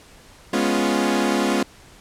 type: chord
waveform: sawtooth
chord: C# dominant seventh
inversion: second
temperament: equal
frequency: 207.7 / 246.9 / 277.2 / 349.2 Hz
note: G#3 / B3 / C#4 / E#4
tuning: 0 / 0 / 0 / 0 cents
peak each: -20 dBFS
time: 0.53-1.63 s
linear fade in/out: 5 ms
effects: pink hiss -48 dBFS RMS until 2 s + low-pass 10000 Hz 12 dB/octave